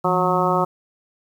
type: harmonic tone with a mistuned harmonic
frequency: 182.4 Hz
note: F#3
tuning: 24 cents flat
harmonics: 1 / 2 / 3 / 4 / 5 / 6 / 7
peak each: -24 / -24 / -24 / -24 / -24 / -24 / -24 dBFS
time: 0.04-0.65 s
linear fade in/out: 10 ms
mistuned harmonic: 1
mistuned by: -130 cents
effects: 8-bit